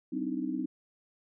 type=tone cluster; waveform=sine; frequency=190.9 / 258.2 / 298 / 316.8 Hz; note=G3 / C4 / D4 / D#4; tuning=-46 / -23 / +25 / +31 cents; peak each=-40 / -34 / -36 / -36 dBFS; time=0.12-0.66 s; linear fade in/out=10 ms; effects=none